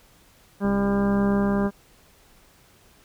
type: harmonic tone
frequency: 200 Hz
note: G3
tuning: 35 cents sharp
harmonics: 1 / 2 / 3 / 4 / 5 / 6 / 7 / 8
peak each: -20 / -27 / -31 / -36 / -35 / -37 / -41 / -38 dBFS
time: 0.6-1.71 s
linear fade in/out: 50 ms
type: click train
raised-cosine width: 3 ms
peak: -23 dBFS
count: 69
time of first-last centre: 0.65-1.663 s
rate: 67.1 Hz
effects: pink hiss -56 dBFS RMS until 3.04 s